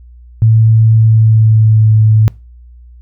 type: tone with pitch glide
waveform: sine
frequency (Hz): 111.5 to 108.89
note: A2 to A2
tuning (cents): +23 to -18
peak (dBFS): -4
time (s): 0.42-2.28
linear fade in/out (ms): 0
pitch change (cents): -41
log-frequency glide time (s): 0.95-1.91
effects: noise-tail reverb RT60 0.3 s tail -24 dB re dry + added 60 Hz sine -34 dBFS peak until 3.01 s

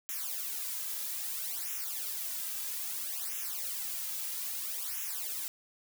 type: noise with flanger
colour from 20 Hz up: blue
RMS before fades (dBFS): -37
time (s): 0.09-5.48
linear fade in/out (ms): 0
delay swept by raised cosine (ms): 0.22 to 2.82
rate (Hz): 0.61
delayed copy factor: -1
effects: none

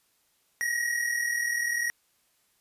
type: tone pair together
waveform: square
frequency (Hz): 1864.7 / 1905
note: A#6 / A#6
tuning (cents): 0 / +37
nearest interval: unison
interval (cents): 37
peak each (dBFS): -33 / -28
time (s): 0.61-1.9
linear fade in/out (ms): 0
effects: white hiss -69 dBFS RMS until 2.6 s + resampled to 32000 Hz

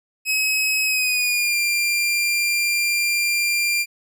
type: tone with pitch glide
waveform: sawtooth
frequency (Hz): 2555 to 2384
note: D#7 to D7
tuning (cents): +45 to +25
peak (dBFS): -15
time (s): 0.25-3.86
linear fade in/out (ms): 50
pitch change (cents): -120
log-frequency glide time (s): 0.86-1.57
effects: none

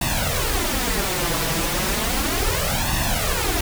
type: noise with flanger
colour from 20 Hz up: pink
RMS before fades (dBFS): -22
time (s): 0.01-3.61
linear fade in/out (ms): 5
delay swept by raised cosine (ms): 1.1 to 6.1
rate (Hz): 0.34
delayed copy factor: +0.8
effects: none

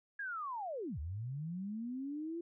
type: linear two-way sweep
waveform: sine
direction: down then up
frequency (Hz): 1674 to 69.3 to 344.7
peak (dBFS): -38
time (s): 0.19-2.41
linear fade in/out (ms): 5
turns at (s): 0.99
effects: none

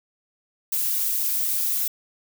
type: noise with flanger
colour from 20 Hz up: violet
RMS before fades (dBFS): -24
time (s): 0.72-1.88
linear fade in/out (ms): 5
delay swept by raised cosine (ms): 1.2 to 7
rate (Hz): 4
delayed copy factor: -0.8
effects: none

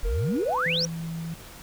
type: exponential sweep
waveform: sine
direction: up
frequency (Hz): 34.65 to 5910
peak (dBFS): -23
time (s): 0.03-0.85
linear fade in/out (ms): 0
type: tone with pitch glide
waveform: triangle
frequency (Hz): 466.2 to 505.5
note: A#4 to B4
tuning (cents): 0 to +40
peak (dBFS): -29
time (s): 0.04-0.87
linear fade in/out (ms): 20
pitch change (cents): +140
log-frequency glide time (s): 0.2-0.64
type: tone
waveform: sine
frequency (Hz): 164.81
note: E3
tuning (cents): 0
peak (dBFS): -30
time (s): 0.66-1.34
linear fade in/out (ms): 2
effects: pink hiss -45 dBFS RMS until 1.62 s

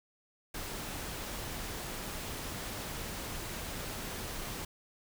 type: noise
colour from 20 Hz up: pink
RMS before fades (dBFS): -40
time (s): 0.54-4.65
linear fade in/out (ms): 5
effects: none

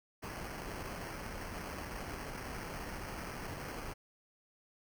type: noise with sample-and-hold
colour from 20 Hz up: pink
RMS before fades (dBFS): -43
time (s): 0.22-3.94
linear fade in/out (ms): 20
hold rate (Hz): 3675
effects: none

